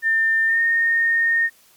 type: tone with pitch glide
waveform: sine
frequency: 1800 to 1838.9 Hz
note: A6 to A#6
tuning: +39 to -24 cents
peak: -15 dBFS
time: 0.02-1.5 s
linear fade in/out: 50 ms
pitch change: +37 cents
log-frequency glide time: 0.46-0.61 s
effects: white hiss -54 dBFS RMS until 1.76 s + MP3 96 kbps